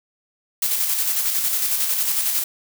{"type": "noise with tremolo", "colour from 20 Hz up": "blue", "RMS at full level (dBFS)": -20, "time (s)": [0.62, 2.44], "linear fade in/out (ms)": 5, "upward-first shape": "square", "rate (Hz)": 11, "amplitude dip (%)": 35, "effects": []}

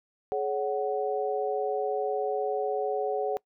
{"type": "tone cluster", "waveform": "sine", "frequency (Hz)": [422.7, 559, 745], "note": ["G#4", "C#5", "F#5"], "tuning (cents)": [31, 14, 12], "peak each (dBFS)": [-29, -32, -31], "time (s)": [0.32, 3.37], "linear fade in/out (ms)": 0, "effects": ["noise-tail reverb RT60 0.1 s tail -23 dB re dry"]}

